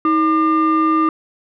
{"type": "tone pair together", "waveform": "sine", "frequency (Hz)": [317.8, 1199.9], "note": ["D#4", "D6"], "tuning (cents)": [37, 37], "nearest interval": "octave + major seventh", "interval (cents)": 2300, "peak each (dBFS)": -13, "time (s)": [0.05, 1.09], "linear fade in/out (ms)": 2, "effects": ["tanh soft clip ceiling -9 dBFS"]}